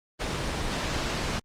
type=noise; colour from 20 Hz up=pink; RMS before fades=-29 dBFS; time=0.19-1.4 s; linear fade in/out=20 ms; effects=low-pass 6000 Hz 12 dB/octave + Opus 24 kbps